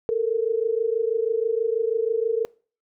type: tone pair together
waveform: sine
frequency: 440 / 466.2 Hz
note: A4 / A#4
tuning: 0 / 0 cents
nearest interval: minor second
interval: 100 cents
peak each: -23 dBFS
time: 0.09-2.45 s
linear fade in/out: 0 ms
effects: noise-tail reverb RT60 0.4 s tail -24 dB re dry